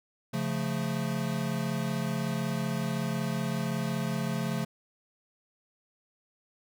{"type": "chord", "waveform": "square", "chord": "Db augmented", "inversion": "none", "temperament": "equal", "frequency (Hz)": [138.59, 174.61, 220], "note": ["Db3", "F3", "A3"], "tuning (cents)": [0, 0, 0], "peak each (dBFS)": -34, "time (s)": [0.33, 4.65], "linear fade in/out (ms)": 10, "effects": []}